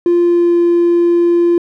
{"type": "tone with pitch glide", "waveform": "triangle", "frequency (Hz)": [347.2, 344.6], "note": ["F4", "F4"], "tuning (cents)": [-10, -23], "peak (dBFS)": -5, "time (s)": [0.06, 1.58], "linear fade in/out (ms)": 2, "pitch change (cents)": -13, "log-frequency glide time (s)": [0.21, 0.58], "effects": ["tanh soft clip ceiling -4 dBFS"]}